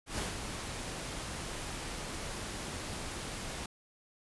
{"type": "noise with ADSR envelope", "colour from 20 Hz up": "pink", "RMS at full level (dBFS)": -35, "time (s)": [0.06, 3.66], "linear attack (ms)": 120, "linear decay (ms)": 160, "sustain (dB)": -5, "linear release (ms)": 4, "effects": ["resampled to 24000 Hz"]}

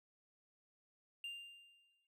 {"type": "tone with exponential decay", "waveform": "triangle", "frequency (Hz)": 2794, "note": "F7", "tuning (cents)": 0, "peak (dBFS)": -40, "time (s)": [1.24, 2.07], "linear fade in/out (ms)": 2, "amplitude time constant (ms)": 180, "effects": []}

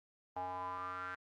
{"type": "tone with band-pass filter sweep", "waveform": "square", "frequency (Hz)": 91.5, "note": "F#2", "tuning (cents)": -19, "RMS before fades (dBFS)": -42, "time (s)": [0.36, 1.15], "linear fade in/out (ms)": 5, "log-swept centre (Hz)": [810, 1500], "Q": 7.3, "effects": ["Opus 32 kbps"]}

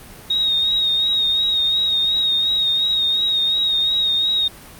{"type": "tone with vibrato", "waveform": "sine", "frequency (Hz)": 3747, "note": "A#7", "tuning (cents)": 8, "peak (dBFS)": -15, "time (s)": [0.3, 4.48], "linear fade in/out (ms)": 5, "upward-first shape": "sine", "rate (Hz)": 2.8, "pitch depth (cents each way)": 36, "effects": ["pink hiss -40 dBFS RMS until 4.79 s", "Opus 32 kbps"]}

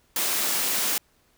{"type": "high-pass noise", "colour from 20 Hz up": "white", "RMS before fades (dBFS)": -25, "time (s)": [0.16, 0.98], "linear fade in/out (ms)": 2, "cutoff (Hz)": 180, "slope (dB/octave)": 24, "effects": ["pink hiss -64 dBFS RMS until 1.37 s"]}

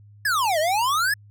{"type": "exponential two-way sweep", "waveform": "square", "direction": "down then up", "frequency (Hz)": [1760, 596, 1760], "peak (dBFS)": -20, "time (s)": [0.25, 1.14], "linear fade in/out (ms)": 5, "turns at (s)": 0.59, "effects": ["added 103 Hz sine -46 dBFS peak until 1.3 s"]}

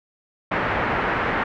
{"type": "low-pass noise", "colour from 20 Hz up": "white", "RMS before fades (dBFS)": -23, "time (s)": [0.51, 1.44], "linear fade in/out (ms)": 10, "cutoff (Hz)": 1900, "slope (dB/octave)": 24, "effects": []}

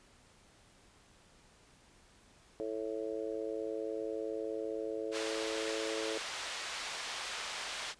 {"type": "harmonic tone", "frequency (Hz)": 110, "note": "A2", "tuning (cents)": 0, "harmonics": [3, 4, 5, 6], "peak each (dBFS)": [-42, -38, -41, -48], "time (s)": [2.6, 6.18], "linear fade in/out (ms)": 0}
{"type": "band-pass noise", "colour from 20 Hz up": "white", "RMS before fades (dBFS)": -41, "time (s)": [5.11, 7.95], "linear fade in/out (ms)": 50, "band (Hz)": [590, 4400], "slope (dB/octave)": 12}
{"effects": ["pink hiss -63 dBFS RMS until 7.99 s", "resampled to 22050 Hz"]}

